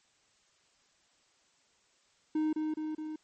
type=tone with echo; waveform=triangle; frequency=310 Hz; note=D#4; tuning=6 cents flat; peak=-25 dBFS; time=2.35-2.53 s; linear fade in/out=5 ms; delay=210 ms; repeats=3; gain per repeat=-3 dB; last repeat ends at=3.16 s; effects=white hiss -69 dBFS RMS until 3.23 s + MP3 32 kbps